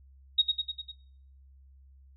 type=tone with echo; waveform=sine; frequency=3759 Hz; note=A#7; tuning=14 cents sharp; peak=-18 dBFS; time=0.38-0.42 s; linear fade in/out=10 ms; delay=100 ms; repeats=5; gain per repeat=-4 dB; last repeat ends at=0.92 s; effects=noise-tail reverb RT60 0.6 s tail -19 dB re dry + added 67 Hz sine -53 dBFS peak until 2.16 s